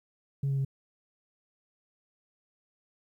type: tone with pitch steps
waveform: sine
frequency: 138.5 / 137.07 / 135.65 Hz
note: C#3 / C#3 / C#3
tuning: -1 / -19 / -37 cents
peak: -24 dBFS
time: 0.43-0.649 s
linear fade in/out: 5 ms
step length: 73 ms
effects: tanh soft clip ceiling -24 dBFS + 11-bit